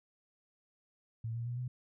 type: tone with pitch steps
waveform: sine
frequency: 113.5 / 117.23 / 121.09 / 125.07 Hz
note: A#2 / A#2 / B2 / B2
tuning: -46 / +10 / -34 / +22 cents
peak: -35 dBFS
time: 1.24-1.68 s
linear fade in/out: 5 ms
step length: 110 ms
effects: none